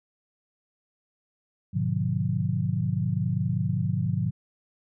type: chord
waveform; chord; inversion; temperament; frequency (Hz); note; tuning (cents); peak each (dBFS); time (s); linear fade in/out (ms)
sine; G# diminished seventh; none; just; 103.83 / 124.59 / 149.51 / 179.41; G#2 / B2 / D3 / F3; 0 / +16 / +31 / +47; -29; 1.73-4.31; 20
effects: none